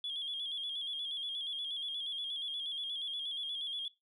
sine tone with vibrato, 3322 Hz, G#7, in tune, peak -35 dBFS, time 0.04-3.88 s, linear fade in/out 2 ms, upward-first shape square, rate 8.4 Hz, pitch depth 50 cents each way, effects noise-tail reverb RT60 0.2 s tail -19 dB re dry + tanh soft clip ceiling -31 dBFS

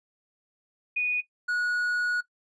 sine / triangle tone pair in turn, 2471 / 1457.9 Hz, D#7 / F#6, -13 / -26 cents, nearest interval major sixth, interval 913 cents, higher first, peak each -23 dBFS, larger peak neither, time 0.96-1.21 / 1.48-2.21 s, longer second, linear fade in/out 10 ms, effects noise-tail reverb RT60 0.1 s tail -17 dB re dry + resampled to 22050 Hz

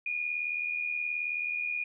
sine tone with amplitude modulation, 2442 Hz, D#7, 33 cents flat, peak -27 dBFS, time 0.06-1.84 s, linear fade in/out 5 ms, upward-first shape sine, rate 78.8 Hz, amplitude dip 60%, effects none

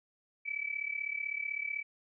sine tone with amplitude modulation, 2300 Hz, D7, 37 cents flat, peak -30 dBFS, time 0.45-1.83 s, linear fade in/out 20 ms, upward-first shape sine, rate 35.9 Hz, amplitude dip 85%, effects none

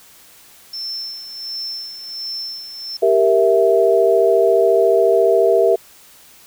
sine tone with tremolo, 5340 Hz, E8, 22 cents sharp, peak -23 dBFS, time 0.73-2.97 s, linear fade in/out 5 ms, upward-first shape sine, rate 1.4 Hz, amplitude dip 60%
sine chord, E diminished, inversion first, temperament equal, 392 / 466.2 / 659.3 Hz, G4 / Bb4 / E5, 0 / 0 / 0 cents, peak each -15 dBFS, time 3.02-5.76 s, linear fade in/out 10 ms
effects white hiss -46 dBFS RMS until 6.46 s

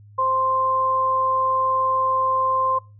sine tone pair together, 523.2 / 1046.5 Hz, C5 / C6, 0 / 0 cents, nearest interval octave, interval 1200 cents, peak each -27 / -18 dBFS, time 0.18-2.79 s, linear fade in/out 10 ms, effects noise-tail reverb RT60 0.3 s tail -23 dB re dry + added 103 Hz sine -44 dBFS peak until 2.99 s

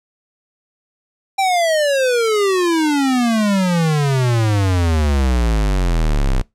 square exponential sweep, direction down, 792 to 30.87 Hz, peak -14 dBFS, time 1.38-6.42 s, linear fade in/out 10 ms, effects noise-tail reverb RT60 0.2 s tail -23 dB re dry + low-pass 10000 Hz 12 dB/octave

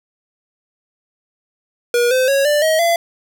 square tone with pitch steps, 480 / 514.5 / 551.4 / 590.9 / 633.4 / 678.8 Hz, B4 / C5 / C#5 / D5 / D#5 / F5, -49 / -29 / -9 / +10 / +31 / -49 cents, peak -13 dBFS, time 1.94-2.96 s, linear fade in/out 2 ms, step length 170 ms, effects none

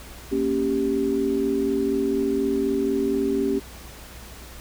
sine chord, G diminished, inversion first, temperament equal, 233.1 / 277.2 / 392 Hz, Bb3 / Db4 / G4, 0 / 0 / 0 cents, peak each -28 / -24 / -23 dBFS, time 0.31-3.6 s, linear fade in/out 20 ms, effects added 60 Hz sine -43 dBFS peak until 4.6 s + pink hiss -43 dBFS RMS until 4.6 s

